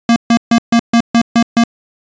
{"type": "tone bursts", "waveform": "square", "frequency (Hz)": 233.1, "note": "A#3", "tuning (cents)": 0, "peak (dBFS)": -7, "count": 8, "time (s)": [0.09, 1.638], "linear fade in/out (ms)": 2, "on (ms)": 71, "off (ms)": 140, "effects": ["resampled to 16000 Hz"]}